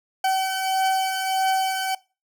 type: beating tone pair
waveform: 40% pulse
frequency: 762 / 763.6 Hz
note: G5 / G5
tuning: -49 / -46 cents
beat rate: 1.6 Hz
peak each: -21 / -27 dBFS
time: 0.24-1.95 s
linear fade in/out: 5 ms
effects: noise-tail reverb RT60 0.3 s tail -21 dB re dry